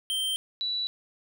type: tone pair in turn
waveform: square / sine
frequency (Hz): 3136 / 3944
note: G7 / B7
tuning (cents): 0 / -3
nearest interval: major third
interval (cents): 397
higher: second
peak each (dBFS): -27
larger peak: neither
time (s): 0.1-0.36 / 0.61-0.87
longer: neither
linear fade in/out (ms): 0
effects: none